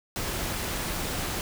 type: noise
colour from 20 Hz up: pink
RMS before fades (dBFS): -31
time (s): 0.16-1.41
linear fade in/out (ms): 0
effects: none